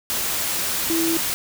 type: tone in noise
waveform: sine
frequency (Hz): 329.6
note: E4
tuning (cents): 0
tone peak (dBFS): -20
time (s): 0.9-1.17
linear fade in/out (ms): 0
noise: white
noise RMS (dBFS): -24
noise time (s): 0.1-1.34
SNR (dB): +1
effects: none